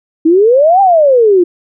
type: exponential two-way sweep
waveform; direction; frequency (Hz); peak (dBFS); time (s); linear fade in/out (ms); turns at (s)
sine; up then down; 309.8 to 806 to 339.7; -4; 0.25-1.44; 10; 0.81
effects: none